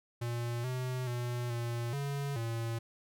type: tone with pitch steps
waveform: square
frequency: 118.8 / 127.5 / 121.5 / 118.2 / 140.9 / 115.1 Hz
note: A#2 / C3 / B2 / A#2 / C#3 / A#2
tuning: +33 / -44 / -28 / +24 / +29 / -22 cents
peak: -34 dBFS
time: 0.21-2.79 s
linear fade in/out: 10 ms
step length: 430 ms
effects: none